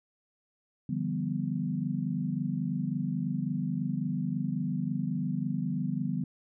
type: chord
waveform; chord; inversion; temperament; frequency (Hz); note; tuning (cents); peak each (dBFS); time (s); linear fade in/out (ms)
sine; G dominant seventh; second; equal with one note detuned; 146.83 / 170.43 / 196 / 246.9; D3 / F3 / G3 / B3; 0 / -42 / 0 / 0; -34; 0.89-6.24; 5
effects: none